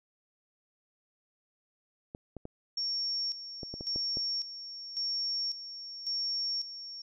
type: clicks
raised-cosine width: 2 ms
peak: -27 dBFS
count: 8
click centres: 2.149 / 2.367 / 2.454 / 3.632 / 3.74 / 3.809 / 3.96 / 4.171 s
type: tone with tremolo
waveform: sine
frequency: 5500 Hz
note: F8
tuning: 27 cents flat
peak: -30 dBFS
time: 2.77-7.02 s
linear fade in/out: 5 ms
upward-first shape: square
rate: 0.91 Hz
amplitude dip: 70%
effects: none